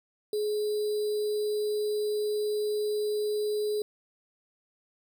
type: tone with sample-and-hold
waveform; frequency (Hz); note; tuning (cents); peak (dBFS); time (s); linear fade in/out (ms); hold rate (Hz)
sine; 421; G#4; +24; -26; 0.33-3.82; 2; 4410
effects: none